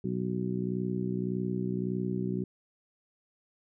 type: harmonic tone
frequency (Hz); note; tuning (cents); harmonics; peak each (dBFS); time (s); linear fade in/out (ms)
61.74; B1; 0; 2 / 3 / 4 / 5 / 6; -36 / -32 / -37 / -40 / -36; 0.04-2.44; 5
effects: none